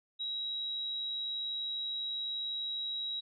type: tone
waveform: sine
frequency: 3853 Hz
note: B7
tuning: 44 cents flat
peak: -34 dBFS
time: 0.19-3.21 s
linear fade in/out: 20 ms
effects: none